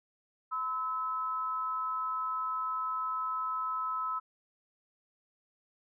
sine tone pair together, 1017 / 1297 Hz, C6 / E6, -50 / -28 cents, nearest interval major third, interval 422 cents, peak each -37 / -32 dBFS, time 0.51-4.2 s, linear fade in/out 20 ms, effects none

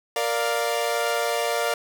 sawtooth chord, Bb major, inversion none, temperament equal, 466.2 / 587.3 / 698.5 Hz, Bb4 / D5 / F5, 0 / 0 / 0 cents, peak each -23 dBFS, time 0.16-1.74 s, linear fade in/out 2 ms, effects none

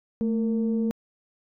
sine tone pair together, 221.7 / 461.7 Hz, A3 / A#4, +13 / -17 cents, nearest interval octave + minor second, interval 1270 cents, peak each -22 / -30 dBFS, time 0.21-0.91 s, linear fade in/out 0 ms, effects tanh soft clip ceiling -15 dBFS

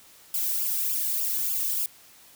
violet noise with flanger, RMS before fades -27 dBFS, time 0.34-1.86 s, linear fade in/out 2 ms, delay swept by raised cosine 0.49 to 1.59 ms, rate 3.4 Hz, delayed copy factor -1, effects white hiss -53 dBFS RMS until 2.35 s

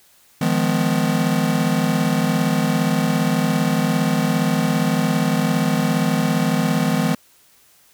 square chord, F half-diminished seventh, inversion third, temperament just, 157.15 / 174.61 / 209.5 / 251.4 Hz, Eb3 / F3 / Ab3 / Cb4, +18 / 0 / +15 / +31 cents, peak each -23 dBFS, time 0.41-7.15 s, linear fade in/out 5 ms, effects white hiss -54 dBFS RMS until 7.93 s

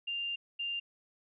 sine tone bursts at uneven times, 2794 Hz, F7, in tune, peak -33 dBFS, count 2, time 0.07-0.36 / 0.59-0.8 s, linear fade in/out 10 ms, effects none

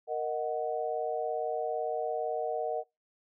sine chord, D# minor, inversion second, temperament equal, 466.2 / 622.3 / 740 Hz, A#4 / D#5 / F#5, 0 / 0 / 0 cents, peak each -34 dBFS, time 0.07-2.84 s, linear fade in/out 50 ms, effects noise-tail reverb RT60 0.2 s tail -24 dB re dry

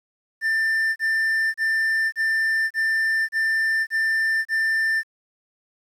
triangle tone bursts, 1786 Hz, A6, 25 cents sharp, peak -17 dBFS, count 8, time 0.41-5.034 s, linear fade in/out 50 ms, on 550 ms, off 32 ms, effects resampled to 32000 Hz + 9-bit

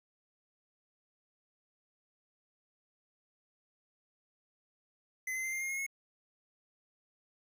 square tone with pitch steps, 2039 / 2062 / 2084 / 2107 / 2131 / 2154 / 2178 Hz, C7 / C7 / C7 / C7 / C7 / C7 / C#7, -45 / -26 / -7 / +12 / +31 / +50 / -31 cents, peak -35 dBFS, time 5.27-5.865 s, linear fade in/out 5 ms, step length 85 ms, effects none

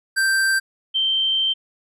square / sine tone pair in turn, 1568 / 3127 Hz, G6 / G7, 0 / -5 cents, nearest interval octave, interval 1195 cents, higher second, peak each -17 dBFS, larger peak neither, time 0.16-0.6 / 0.94-1.54 s, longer second, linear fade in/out 20 ms, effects resampled to 32000 Hz

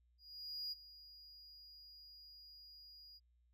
triangle tone with ADSR envelope, 4876 Hz, D#8, 36 cents flat, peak -39 dBFS, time 0.18-3.2 s, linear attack 540 ms, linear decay 21 ms, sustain -16 dB, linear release 35 ms, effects added 60 Hz sine -70 dBFS peak until 3.53 s

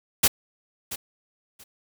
white noise with echo, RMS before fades -17 dBFS, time 0.23-0.28 s, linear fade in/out 10 ms, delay 680 ms, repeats 2, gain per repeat -15 dB, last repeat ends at 1.64 s, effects none

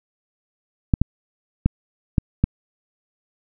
clicks, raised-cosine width 5 ms, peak -3 dBFS, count 5, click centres 0.938 / 1.016 / 1.66 / 2.182 / 2.44 s, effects none

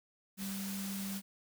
sine tone in noise, 196 Hz, G3, in tune, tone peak -38 dBFS, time 0.37-1.22 s, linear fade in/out 50 ms, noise white, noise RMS -44 dBFS, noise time 0.37-1.22 s, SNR +3 dB, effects none

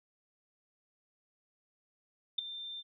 sine tone with ADSR envelope, 3584 Hz, A7, 31 cents sharp, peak -25 dBFS, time 2.38-2.83 s, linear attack 8 ms, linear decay 7 ms, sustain -15 dB, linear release 37 ms, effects none

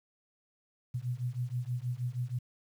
sine beating tone pair, 120.4 / 126.7 Hz, B2 / B2, -44 / +45 cents, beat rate 6.3 Hz, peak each -35 / -35 dBFS, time 0.94-2.39 s, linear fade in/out 10 ms, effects 10-bit

